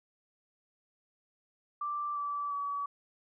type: tone with pitch steps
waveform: sine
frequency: 1174.7 / 1157.2 / 1139.9 Hz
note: D6 / D6 / C#6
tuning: 0 / -26 / +48 cents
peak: -32 dBFS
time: 1.81-2.86 s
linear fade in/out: 5 ms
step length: 350 ms
effects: none